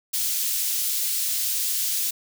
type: high-pass noise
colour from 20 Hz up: white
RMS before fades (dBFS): -25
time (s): 0.13-2.11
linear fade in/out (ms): 10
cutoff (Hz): 3800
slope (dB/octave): 12
effects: none